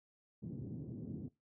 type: band-pass noise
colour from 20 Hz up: pink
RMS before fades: -45 dBFS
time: 0.42-1.29 s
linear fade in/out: 10 ms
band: 110 to 310 Hz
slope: 24 dB/octave
effects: noise-tail reverb RT60 0.2 s tail -18 dB re dry